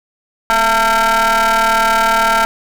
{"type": "ring-modulated tone", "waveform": "30% pulse", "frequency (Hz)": 229.8, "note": "A#3", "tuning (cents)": -25, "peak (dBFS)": -5, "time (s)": [0.5, 2.45], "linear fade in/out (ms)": 0, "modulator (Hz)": 1130, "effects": []}